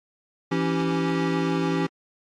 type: tone cluster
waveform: square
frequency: 167.7 / 277.2 / 325.1 / 387.8 Hz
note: E3 / C#4 / E4 / G4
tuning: +30 / 0 / -24 / -19 cents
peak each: -27 / -27 / -32 / -29 dBFS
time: 0.51-1.87 s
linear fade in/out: 10 ms
effects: low-pass 4000 Hz 12 dB/octave + AAC 64 kbps